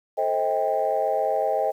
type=chord; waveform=sine; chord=A half-diminished seventh; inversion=none; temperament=just; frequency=440 / 528 / 633.6 / 792 Hz; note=A4 / C5 / Eb5 / G5; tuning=0 / +16 / +31 / +18 cents; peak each=-29 / -26 / -24 / -25 dBFS; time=0.17-1.72 s; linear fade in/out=20 ms; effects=tanh soft clip ceiling -12 dBFS + 9-bit